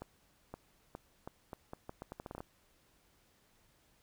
accelerating click train, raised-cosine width 1 ms, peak -29 dBFS, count 15, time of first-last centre 0.02-2.405 s, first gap 520 ms, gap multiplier 0.79, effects pink hiss -70 dBFS RMS until 4.02 s

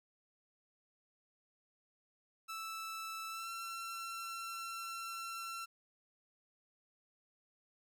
sawtooth tone with pitch glide, 1318.5 to 1351.7 Hz, E6 to E6, 0 to +43 cents, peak -38 dBFS, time 2.48-5.66 s, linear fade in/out 20 ms, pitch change +43 cents, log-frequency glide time 3.29-3.51 s, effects none

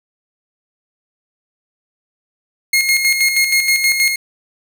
sawtooth tone with tremolo, 2150 Hz, C7, 47 cents sharp, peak -7 dBFS, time 2.73-4.16 s, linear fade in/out 5 ms, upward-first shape square, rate 6.3 Hz, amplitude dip 50%, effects none

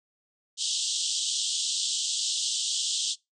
pink band-pass noise, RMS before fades -29 dBFS, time 0.57-3.16 s, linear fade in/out 50 ms, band 3000 to 8500 Hz, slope 96 dB/octave, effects noise-tail reverb RT60 0.2 s tail -23 dB re dry

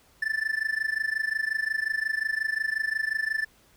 triangle tone with amplitude modulation, 1760 Hz, A6, in tune, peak -20 dBFS, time 0.22-3.45 s, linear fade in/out 5 ms, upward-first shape sine, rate 25.6 Hz, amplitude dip 90%, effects pink hiss -60 dBFS RMS until 3.76 s

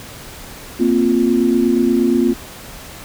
sine chord, Bb suspended second, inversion none, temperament equal, 233.1 / 261.6 / 349.2 Hz, Bb3 / C4 / F4, 0 / 0 / 0 cents, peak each -16 dBFS, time 0.79-2.34 s, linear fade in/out 20 ms, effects pink hiss -35 dBFS RMS until 3.04 s

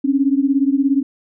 sine beating tone pair, 269 / 286 Hz, C4 / D4, +48 / -46 cents, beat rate 17 Hz, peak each -15 / -17 dBFS, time 0.04-1.03 s, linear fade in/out 10 ms, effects none

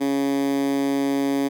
10% pulse tone with high-pass filter, 138.8 Hz, C#3, 3 cents sharp, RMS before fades -22 dBFS, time 0-1.49 s, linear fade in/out 20 ms, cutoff 280 Hz, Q 4.3, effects none

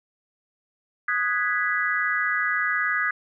sine chord, G# minor seventh, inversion second, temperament equal, 1244.5 / 1480 / 1661.2 / 1975.5 Hz, D#6 / F#6 / G#6 / B6, 0 / 0 / 0 / 0 cents, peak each -28 / -29 / -25 / -27 dBFS, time 1.08-3.11 s, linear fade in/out 5 ms, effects none

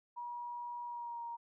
sine tone with pitch glide, 960 to 938.6 Hz, B5 to A#5, -49 to +12 cents, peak -40 dBFS, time 0.16-1.37 s, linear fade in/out 20 ms, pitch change -39 cents, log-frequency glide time 0.85-1.22 s, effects none

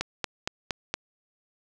click train, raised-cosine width 0.2 ms, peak -10 dBFS, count 5, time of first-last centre 0.01-0.94 s, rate 4.3 Hz, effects none

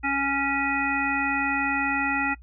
harmonic tone, 277.2 Hz, C#4, in tune, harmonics 1 / 3 / 5 / 7 / 9, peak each -29 / -29 / -29 / -29 / -29 dBFS, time 0.03-2.35 s, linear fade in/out 20 ms, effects noise-tail reverb RT60 0.1 s tail -22 dB re dry + added 60 Hz sine -44 dBFS peak until 2.42 s

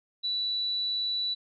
sine tone, 3951 Hz, B7, in tune, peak -27 dBFS, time 0.23-1.35 s, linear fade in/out 20 ms, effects none

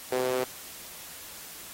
sawtooth tone with high-pass filter, 127.4 Hz, C3, 46 cents flat, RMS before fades -28 dBFS, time 0.12-0.44 s, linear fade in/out 5 ms, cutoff 440 Hz, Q 4, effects white hiss -44 dBFS RMS until 1.73 s + AAC 48 kbps

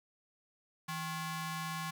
sawtooth ring-modulated tone, 622.3 Hz, D#5, in tune, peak -30 dBFS, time 0.88-1.91 s, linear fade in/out 10 ms, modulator 458 Hz, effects 11-bit

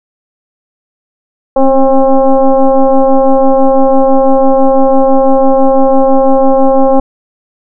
sine tone with frequency modulation, 270 Hz, C#4, 45 cents flat, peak -3 dBFS, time 1.56-7 s, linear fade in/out 5 ms, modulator 267 Hz, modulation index 2, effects none

